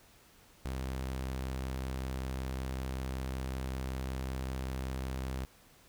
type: tone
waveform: sawtooth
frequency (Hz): 65.3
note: C2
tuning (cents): -3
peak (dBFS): -31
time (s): 0.65-5.45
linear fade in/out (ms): 0
effects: pink hiss -61 dBFS RMS until 5.88 s